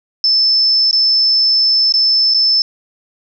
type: tone with dropouts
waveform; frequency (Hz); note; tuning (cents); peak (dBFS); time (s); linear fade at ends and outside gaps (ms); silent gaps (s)
sine; 5270; E8; -1; -9; 0.24-2.62; 1; 0.911-0.929 / 1.923-1.939 / 2.338-2.345
effects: none